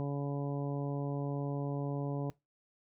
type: harmonic tone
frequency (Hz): 141.7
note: C#3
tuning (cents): +38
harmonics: 1 / 2 / 3 / 4 / 5 / 6 / 7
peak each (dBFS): -34 / -39 / -42 / -44 / -48 / -52 / -51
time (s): 0-2.3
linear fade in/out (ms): 0
effects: noise-tail reverb RT60 0.2 s tail -21 dB re dry